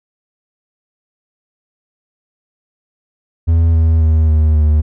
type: tone with pitch steps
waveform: triangle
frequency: 82.6 / 80.9 / 79.24 / 77.6 / 76.01 Hz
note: E2 / E2 / D#2 / D#2 / D#2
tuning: +4 / -32 / +32 / -4 / -40 cents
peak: -6 dBFS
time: 3.47-4.82 s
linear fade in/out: 20 ms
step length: 270 ms
effects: none